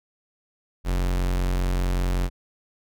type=tone; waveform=45% pulse; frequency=45.2 Hz; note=F#1; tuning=40 cents flat; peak=-21 dBFS; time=0.84-2.3 s; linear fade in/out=50 ms; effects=none